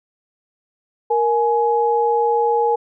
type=tone pair together; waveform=sine; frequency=467.5 / 840.2 Hz; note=A#4 / G#5; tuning=+5 / +20 cents; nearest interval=minor seventh; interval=1015 cents; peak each=-17 dBFS; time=1.1-2.76 s; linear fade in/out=10 ms; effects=none